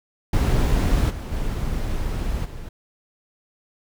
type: noise with level steps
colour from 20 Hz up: brown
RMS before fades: -18 / -29 / -25 / -34 dBFS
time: 0.33-2.69 s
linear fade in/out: 5 ms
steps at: 1.09 / 1.31 / 2.44 s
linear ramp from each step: 20 ms
effects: none

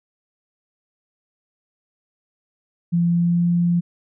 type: tone with pitch glide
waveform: sine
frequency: 171.4 to 173.09 Hz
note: F3 to F3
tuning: -32 to -15 cents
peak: -15 dBFS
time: 2.92-3.81 s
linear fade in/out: 20 ms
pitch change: +17 cents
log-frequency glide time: 3.08-3.47 s
effects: none

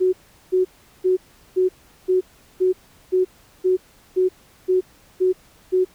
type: tone bursts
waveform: sine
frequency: 370 Hz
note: F#4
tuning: in tune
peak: -14 dBFS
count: 12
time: 0-5.85 s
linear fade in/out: 20 ms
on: 130 ms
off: 390 ms
effects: pink hiss -53 dBFS RMS until 5.94 s

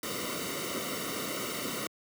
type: noise with comb filter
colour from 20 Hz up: pink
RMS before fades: -35 dBFS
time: 0.03-1.87 s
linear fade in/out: 2 ms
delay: 1.2 ms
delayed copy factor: -0.85
effects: high-pass 150 Hz 12 dB/octave

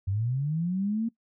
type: linear sweep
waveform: sine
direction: up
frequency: 92 to 233.1 Hz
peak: -25 dBFS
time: 0.07-1.09 s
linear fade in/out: 10 ms
effects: noise-tail reverb RT60 0.1 s tail -21 dB re dry

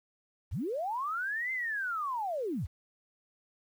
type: linear two-way sweep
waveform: sine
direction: up then down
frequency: 48.14 to 2098 to 48.14 Hz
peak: -31 dBFS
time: 0.51-2.67 s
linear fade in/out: 20 ms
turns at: 1.52 s
effects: 10-bit

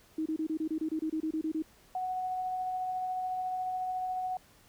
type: tone bursts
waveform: sine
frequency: 315.2 Hz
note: D#4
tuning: 23 cents sharp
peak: -29 dBFS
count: 14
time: 0.18-1.623 s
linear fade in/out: 5 ms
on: 78 ms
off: 27 ms
type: tone with tremolo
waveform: sine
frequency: 740 Hz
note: F#5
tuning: in tune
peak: -30 dBFS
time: 1.95-4.37 s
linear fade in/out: 2 ms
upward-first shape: triangle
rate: 14 Hz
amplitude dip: 25%
effects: pink hiss -61 dBFS RMS until 4.68 s

